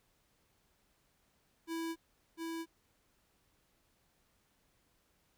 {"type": "tone with echo", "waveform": "square", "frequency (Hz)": 329.1, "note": "E4", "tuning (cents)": -3, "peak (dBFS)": -37, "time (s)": [1.67, 1.96], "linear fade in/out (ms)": 50, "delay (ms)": 700, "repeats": 1, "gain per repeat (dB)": -2, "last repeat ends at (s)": 2.66, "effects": ["pink hiss -74 dBFS RMS until 5.37 s"]}